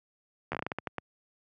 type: slowing click train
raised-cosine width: 0.5 ms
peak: -17 dBFS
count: 11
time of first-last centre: 0.52-0.983 s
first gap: 12 ms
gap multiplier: 1.28
effects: high-pass 100 Hz 12 dB/octave